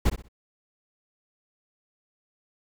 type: noise with echo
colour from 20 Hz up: brown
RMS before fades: -20 dBFS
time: 0.05-0.1 s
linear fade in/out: 10 ms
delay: 62 ms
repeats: 3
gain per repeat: -11 dB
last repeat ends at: 0.286 s
effects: none